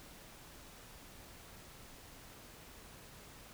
silence, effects pink hiss -55 dBFS RMS until 3.53 s

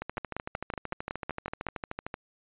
two click trains, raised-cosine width 0.5 ms, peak -19 / -17 dBFS, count 29 / 9, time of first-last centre 0.02-2.141 / 0.18-1.667 s, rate 13.2 / 5.38 Hz, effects resampled to 8000 Hz

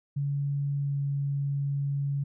sine tone with pitch glide, 141.6 to 140.62 Hz, C#3 to C#3, +37 to +25 cents, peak -26 dBFS, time 0.16-2.24 s, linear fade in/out 10 ms, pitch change -12 cents, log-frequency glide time 0.77-0.98 s, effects none

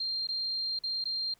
sine tone with dropouts, 4186 Hz, C8, in tune, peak -30 dBFS, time 0-1.34 s, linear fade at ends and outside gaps 5 ms, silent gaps 0.272-0.287 / 0.79-0.836 / 1.041-1.054 s, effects pink hiss -66 dBFS RMS until 1.39 s

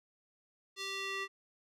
square tone with band-pass filter sweep, 390 Hz, G4, 9 cents flat, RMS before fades -39 dBFS, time 0.76-1.28 s, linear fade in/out 50 ms, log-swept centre 4200 to 2100 Hz, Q 1.4, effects none

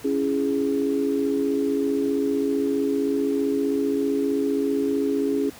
sine chord, C# minor, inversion none, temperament just, 277.2 / 332.6 / 415.8 Hz, C#4 / E4 / G#4, 0 / +16 / +2 cents, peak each -23 / -29 / -24 dBFS, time 0.04-5.5 s, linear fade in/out 10 ms, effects pink hiss -44 dBFS RMS until 5.59 s + high-pass 80 Hz 12 dB/octave

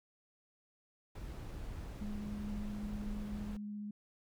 brown noise, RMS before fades -44 dBFS, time 1.15-3.57 s, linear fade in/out 5 ms
sine tone with vibrato, 207.7 Hz, G#3, in tune, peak -40 dBFS, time 2.01-3.91 s, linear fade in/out 5 ms, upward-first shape triangle, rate 15 Hz, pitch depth 11 cents each way
effects none

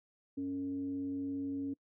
sine tone with frequency modulation, 277.2 Hz, C#4, in tune, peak -34 dBFS, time 0.37-1.74 s, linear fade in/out 10 ms, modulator 179 Hz, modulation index 0.33, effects noise-tail reverb RT60 0.1 s tail -23 dB re dry + high-pass 100 Hz 12 dB/octave

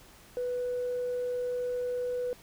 sine tone, 493.9 Hz, B4, in tune, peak -28 dBFS, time 0.37-2.33 s, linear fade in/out 0 ms, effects tanh soft clip ceiling -26 dBFS + pink hiss -55 dBFS RMS until 2.42 s

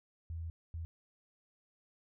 sine tone bursts at uneven times, 82.5 Hz, E2, 2 cents sharp, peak -38 dBFS, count 2, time 0.3-0.5 / 0.74-0.85 s, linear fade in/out 0 ms, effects none

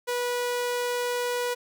sawtooth tone, 488.3 Hz, B4, 20 cents flat, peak -22 dBFS, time 0.07-1.55 s, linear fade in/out 20 ms, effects none

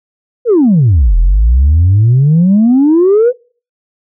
sine exponential two-way sweep, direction down then up, 512 to 40 to 512 Hz, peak -3 dBFS, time 0.45-3.33 s, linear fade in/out 50 ms, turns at 1.17 s, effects noise-tail reverb RT60 0.4 s tail -25 dB re dry + tanh soft clip ceiling -2 dBFS

